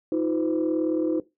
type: tone cluster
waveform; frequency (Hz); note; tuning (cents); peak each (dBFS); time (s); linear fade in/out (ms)
sine; 319.6 / 358.3 / 510; D#4 / F4 / C5; +47 / +44 / -44; -22 / -27 / -29; 0.12-1.2; 2
effects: noise-tail reverb RT60 0.2 s tail -17 dB re dry + tanh soft clip ceiling -15 dBFS